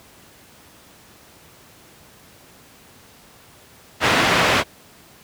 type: low-pass noise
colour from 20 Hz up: white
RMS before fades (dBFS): -17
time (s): 4-4.64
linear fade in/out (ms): 50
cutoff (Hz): 2300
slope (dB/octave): 12
effects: pink hiss -48 dBFS RMS until 5.23 s + high-pass 80 Hz 12 dB/octave